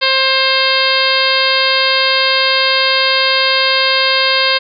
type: harmonic tone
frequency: 530 Hz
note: C5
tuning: 22 cents sharp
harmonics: 1 / 2 / 3 / 4 / 5 / 6 / 7 / 8 / 9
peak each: -19 / -19 / -19 / -19 / -19 / -19 / -19 / -19 / -19 dBFS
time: 0.01-4.59 s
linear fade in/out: 20 ms
effects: none